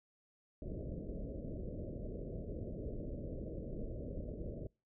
pink low-pass noise, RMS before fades -43 dBFS, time 0.62-4.67 s, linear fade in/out 2 ms, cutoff 620 Hz, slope 96 dB/octave, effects noise-tail reverb RT60 0.3 s tail -26 dB re dry

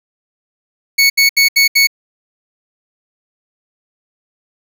25% pulse tone bursts, 2217 Hz, C#7, in tune, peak -4 dBFS, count 5, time 0.98-1.872 s, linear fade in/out 10 ms, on 120 ms, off 73 ms, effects none

